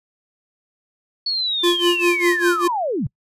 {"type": "linear sweep", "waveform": "sine", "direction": "down", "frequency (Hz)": [4435, 101.2], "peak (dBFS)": -19, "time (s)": [1.26, 3.07], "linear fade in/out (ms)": 5}
{"type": "tone with tremolo", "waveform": "square", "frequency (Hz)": 349.2, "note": "F4", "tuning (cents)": 0, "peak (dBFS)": -14, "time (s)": [1.63, 2.68], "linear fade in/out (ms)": 10, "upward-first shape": "sine", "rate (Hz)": 5, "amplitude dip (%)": 90}
{"effects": ["noise-tail reverb RT60 0.1 s tail -26 dB re dry", "resampled to 32000 Hz"]}